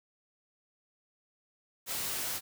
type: noise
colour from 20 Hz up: white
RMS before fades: -35 dBFS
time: 1.86-2.41 s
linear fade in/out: 50 ms
effects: none